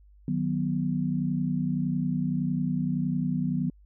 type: chord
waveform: sine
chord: B major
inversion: first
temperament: just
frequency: 154.34 / 185.21 / 246.9 Hz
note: D#3 / F#3 / B3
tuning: -14 / +2 / 0 cents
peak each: -29 dBFS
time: 0.28-3.7 s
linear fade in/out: 2 ms
effects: added 50 Hz sine -52 dBFS peak until 3.85 s